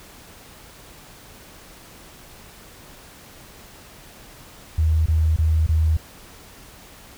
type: tone bursts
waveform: sine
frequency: 79.3 Hz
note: D#2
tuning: 33 cents sharp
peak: -15 dBFS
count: 4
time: 4.78-5.969 s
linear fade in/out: 5 ms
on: 280 ms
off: 23 ms
effects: pink hiss -45 dBFS RMS until 7.17 s